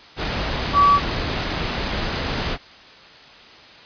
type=tone in noise; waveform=sine; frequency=1144 Hz; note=D6; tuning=46 cents flat; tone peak=-11 dBFS; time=0.73-1 s; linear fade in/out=50 ms; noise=pink; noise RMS=-24 dBFS; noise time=0.16-2.58 s; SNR=+10 dB; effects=white hiss -44 dBFS RMS until 3.85 s + resampled to 11025 Hz